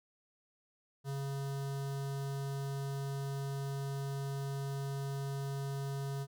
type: tone with notch filter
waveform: square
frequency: 138.2 Hz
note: C#3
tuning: 5 cents flat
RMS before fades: -38 dBFS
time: 1.04-6.27 s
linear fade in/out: 50 ms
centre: 2300 Hz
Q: 1.5
effects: none